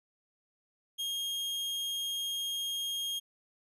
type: tone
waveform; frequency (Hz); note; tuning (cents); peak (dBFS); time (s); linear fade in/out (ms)
40% pulse; 3243; G#7; -42; -32; 0.98-3.2; 20
effects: resampled to 32000 Hz